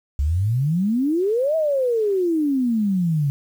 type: exponential two-way sweep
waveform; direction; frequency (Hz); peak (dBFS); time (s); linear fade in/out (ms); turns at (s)
sine; up then down; 66.8 to 653 to 137.6; -17; 0.19-3.3; 0; 1.56
effects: 8-bit